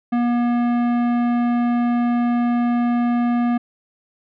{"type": "tone with tanh clipping", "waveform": "sine", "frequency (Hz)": 240, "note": "B3", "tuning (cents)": -49, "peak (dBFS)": -18, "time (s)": [0.12, 3.58], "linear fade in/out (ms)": 10, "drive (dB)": 15, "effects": []}